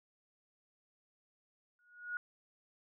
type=tone with exponential growth; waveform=sine; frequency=1449 Hz; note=F#6; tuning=37 cents flat; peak=-33 dBFS; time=1.79-2.17 s; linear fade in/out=1 ms; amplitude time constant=82 ms; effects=none